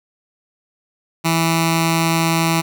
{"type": "tone with notch filter", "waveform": "10% pulse", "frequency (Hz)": 164.6, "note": "E3", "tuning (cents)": -2, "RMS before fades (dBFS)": -17, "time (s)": [1.24, 2.62], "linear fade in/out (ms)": 20, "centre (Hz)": 520, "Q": 0.9, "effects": []}